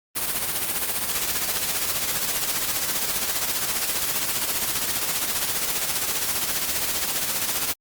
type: noise with tremolo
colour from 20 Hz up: white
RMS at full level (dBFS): -23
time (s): 0.15-7.74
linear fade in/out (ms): 20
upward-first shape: sine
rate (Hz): 15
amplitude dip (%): 50
effects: Opus 32 kbps